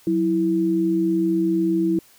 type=tone pair together; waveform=sine; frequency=184.5 / 328.7 Hz; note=F#3 / E4; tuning=-5 / -5 cents; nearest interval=minor seventh; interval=1000 cents; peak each=-24 / -18 dBFS; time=0.07-1.99 s; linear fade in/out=2 ms; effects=white hiss -53 dBFS RMS until 2.18 s

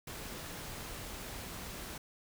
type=noise; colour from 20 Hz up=pink; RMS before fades=-44 dBFS; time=0.07-1.98 s; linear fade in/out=5 ms; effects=none

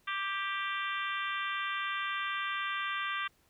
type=harmonic tone with a mistuned harmonic; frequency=392 Hz; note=G4; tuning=in tune; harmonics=3 / 4 / 5 / 6 / 7 / 8 / 9; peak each=-36 / -38 / -40 / -42 / -43 / -44 / -45 dBFS; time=0.07-3.28 s; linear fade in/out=10 ms; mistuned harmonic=4; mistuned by=+16 cents; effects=pink hiss -69 dBFS RMS until 3.49 s

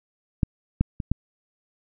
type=clicks; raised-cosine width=5 ms; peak=-7 / -7 / -16 / -9 dBFS; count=4; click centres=0.432 / 0.81 / 1.002 / 1.116 s; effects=none

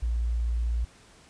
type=tone; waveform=sine; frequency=58.1 Hz; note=A#1; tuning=5 cents flat; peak=-24 dBFS; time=0.02-0.85 s; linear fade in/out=10 ms; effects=pink hiss -55 dBFS RMS until 1.29 s + resampled to 22050 Hz

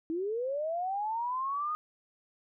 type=linear sweep; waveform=sine; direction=up; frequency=313.5 to 1244.5 Hz; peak=-30 dBFS; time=0.1-1.75 s; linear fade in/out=0 ms; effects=none

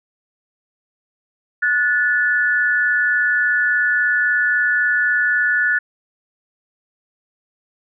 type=tone pair together; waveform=sine; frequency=1461.6 / 1738 Hz; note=F#6 / A6; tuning=-22 / -22 cents; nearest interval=minor third; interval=300 cents; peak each=-17 dBFS; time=1.62-5.79 s; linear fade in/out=10 ms; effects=none

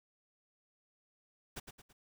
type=noise with echo; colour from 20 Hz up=pink; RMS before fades=-43 dBFS; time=1.56-1.6 s; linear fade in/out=10 ms; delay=110 ms; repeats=3; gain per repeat=-7 dB; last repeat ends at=1.93 s; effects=none

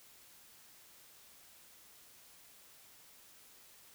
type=silence; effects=white hiss -60 dBFS RMS until 3.94 s

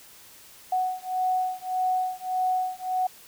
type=beating tone pair; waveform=sine; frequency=740 / 741.7 Hz; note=F#5 / F#5; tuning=0 / +4 cents; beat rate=1.7 Hz; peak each=-27 dBFS; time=0.72-3.07 s; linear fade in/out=5 ms; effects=white hiss -50 dBFS RMS until 3.27 s

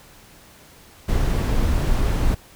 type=noise; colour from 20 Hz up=brown; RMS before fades=-19 dBFS; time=1.08-2.35 s; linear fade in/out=10 ms; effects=pink hiss -48 dBFS RMS until 2.55 s

